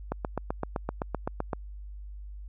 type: click train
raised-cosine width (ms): 1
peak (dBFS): -15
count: 12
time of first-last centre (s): 0.12-1.532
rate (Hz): 7.79
effects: added 50 Hz sine -39 dBFS peak until 2.48 s